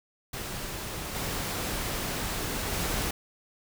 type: noise with level steps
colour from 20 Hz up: pink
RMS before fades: -36 / -32 / -30 dBFS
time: 0.33-3.11 s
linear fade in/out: 5 ms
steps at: 1.14 / 2.72 s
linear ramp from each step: 20 ms
effects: none

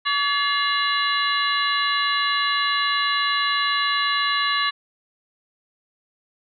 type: harmonic tone with a mistuned harmonic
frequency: 571 Hz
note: D5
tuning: 49 cents flat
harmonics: 2 / 3 / 4 / 5 / 6 / 7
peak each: -23 / -25 / -29 / -28 / -32 / -26 dBFS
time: 0.05-4.71 s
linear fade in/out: 20 ms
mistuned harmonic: 4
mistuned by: -130 cents
effects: none

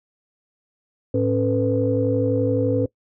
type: tone cluster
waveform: sine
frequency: 108.5 / 273.2 / 447.7 / 499.4 Hz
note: A2 / C#4 / A4 / B4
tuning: -24 / -25 / +30 / +19 cents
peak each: -23 / -22 / -25 / -21 dBFS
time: 1.14-2.86 s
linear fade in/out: 5 ms
effects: noise-tail reverb RT60 0.1 s tail -21 dB re dry + tanh soft clip ceiling -7 dBFS

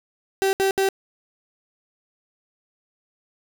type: tone bursts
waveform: 35% pulse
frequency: 387.2 Hz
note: G4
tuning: 21 cents flat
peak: -16 dBFS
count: 3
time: 0.42-0.888 s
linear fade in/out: 0 ms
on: 110 ms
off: 69 ms
effects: none

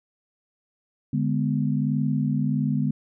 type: chord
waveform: sine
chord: G# diminished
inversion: second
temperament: equal with one note detuned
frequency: 146.83 / 207.7 / 249.5 Hz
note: D3 / G#3 / B3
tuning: 0 / 0 / +18 cents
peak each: -24 / -26 / -26 dBFS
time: 1.13-2.91 s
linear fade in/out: 5 ms
effects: none

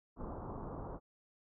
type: low-pass noise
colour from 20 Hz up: pink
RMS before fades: -44 dBFS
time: 0.16-1 s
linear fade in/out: 50 ms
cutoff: 1200 Hz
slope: 48 dB/octave
effects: none

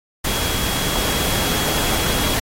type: tone in noise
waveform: sine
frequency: 3317 Hz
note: G#7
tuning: 3 cents flat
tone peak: -28 dBFS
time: 0.27-2.35 s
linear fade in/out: 10 ms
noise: pink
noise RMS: -21 dBFS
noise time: 0.24-2.4 s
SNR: -10 dB
effects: AAC 48 kbps

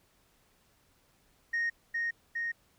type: tone with echo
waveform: sine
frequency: 1860 Hz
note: A#6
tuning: 4 cents flat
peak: -26 dBFS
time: 1.53-1.7 s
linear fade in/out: 10 ms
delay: 410 ms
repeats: 2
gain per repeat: -2 dB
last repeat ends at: 2.52 s
effects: tanh soft clip ceiling -26 dBFS + pink hiss -68 dBFS RMS until 2.78 s

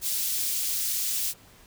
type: high-pass noise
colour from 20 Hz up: white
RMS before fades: -28 dBFS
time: 0.01-1.34 s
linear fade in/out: 50 ms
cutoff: 3900 Hz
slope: 12 dB/octave
effects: pink hiss -54 dBFS RMS until 1.66 s

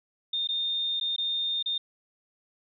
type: tone with dropouts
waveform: sine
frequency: 3642 Hz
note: A#7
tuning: 41 cents flat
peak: -26 dBFS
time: 0.33-1.78 s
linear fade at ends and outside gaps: 5 ms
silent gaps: 0.474-0.488 / 1-1.01 / 1.163-1.181 / 1.627-1.659 s
effects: none

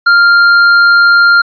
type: tone with tanh clipping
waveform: sine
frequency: 1396.9 Hz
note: F6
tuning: in tune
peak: -5 dBFS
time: 0.06-1.42 s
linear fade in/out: 10 ms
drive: 10 dB
effects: resampled to 11025 Hz

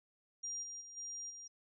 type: tone with level steps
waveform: sine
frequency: 5700 Hz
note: F8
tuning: 34 cents sharp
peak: -39 / -44 / -50 / -42 / -48 dBFS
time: 0.43-1.48 s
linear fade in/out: 10 ms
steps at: 0.62 / 0.8 / 0.96 / 1.29 s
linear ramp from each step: 20 ms
effects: none

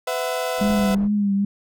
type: chord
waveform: 35% pulse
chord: B suspended fourth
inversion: none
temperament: equal with one note detuned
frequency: 504.6 / 659.3 / 740 Hz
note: B4 / E5 / F#5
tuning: +37 / 0 / 0 cents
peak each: -24 / -25 / -28 dBFS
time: 0.07-0.95 s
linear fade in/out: 5 ms
type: low-pass noise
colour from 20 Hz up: pink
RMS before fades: -34 dBFS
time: 0.57-1.09 s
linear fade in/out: 50 ms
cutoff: 750 Hz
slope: 12 dB/octave
type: tone with vibrato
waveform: sine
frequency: 202.7 Hz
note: G#3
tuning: 42 cents flat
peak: -17 dBFS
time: 0.61-1.45 s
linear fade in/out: 5 ms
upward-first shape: triangle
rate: 2.4 Hz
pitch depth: 54 cents each way
effects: none

